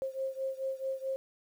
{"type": "beating tone pair", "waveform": "sine", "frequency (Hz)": [531, 535.6], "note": ["C5", "C5"], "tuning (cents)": [25, 40], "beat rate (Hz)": 4.6, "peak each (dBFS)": [-35, -37], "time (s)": [0.02, 1.16], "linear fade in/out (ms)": 0, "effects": ["10-bit"]}